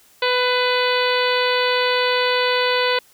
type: harmonic tone with a mistuned harmonic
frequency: 497.5 Hz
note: B4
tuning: 13 cents sharp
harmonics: 1 / 2 / 3 / 4 / 5 / 6 / 7 / 8 / 9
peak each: -20 / -23 / -25 / -26 / -27 / -28 / -28 / -29 / -30 dBFS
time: 0.22-2.99 s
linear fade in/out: 5 ms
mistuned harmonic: 4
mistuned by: +17 cents
effects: white hiss -53 dBFS RMS until 3.13 s